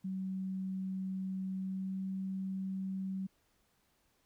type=tone with pitch glide; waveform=sine; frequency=189.3 to 190.73 Hz; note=F#3 to G3; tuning=+40 to -47 cents; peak=-35 dBFS; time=0.04-3.27 s; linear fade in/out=10 ms; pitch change=+13 cents; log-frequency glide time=1.57-2.07 s; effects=pink hiss -74 dBFS RMS until 4.25 s